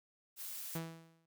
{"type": "noise", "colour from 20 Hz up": "blue", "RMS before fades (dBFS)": -45, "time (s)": [0.36, 0.8], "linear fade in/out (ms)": 50}
{"type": "tone with exponential decay", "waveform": "sawtooth", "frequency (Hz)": 164.1, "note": "E3", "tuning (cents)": -8, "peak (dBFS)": -32, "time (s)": [0.75, 1.26], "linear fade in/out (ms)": 5, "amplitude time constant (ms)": 110}
{"effects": []}